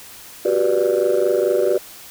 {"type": "chord", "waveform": "sine", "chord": "G major seventh", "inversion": "third", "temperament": "just", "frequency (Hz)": [367.5, 392, 490, 588], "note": ["F#4", "G4", "B4", "D5"], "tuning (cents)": [-12, 0, -14, 2], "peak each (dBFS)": [-19, -19, -19, -19], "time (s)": [0.45, 1.78], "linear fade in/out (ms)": 5, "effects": ["tanh soft clip ceiling -9 dBFS", "white hiss -40 dBFS RMS until 2.1 s"]}